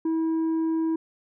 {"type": "tone with tanh clipping", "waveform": "sine", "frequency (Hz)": 323.6, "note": "E4", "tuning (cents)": -32, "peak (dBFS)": -23, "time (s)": [0.05, 0.96], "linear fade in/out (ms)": 5, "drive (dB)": 4, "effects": []}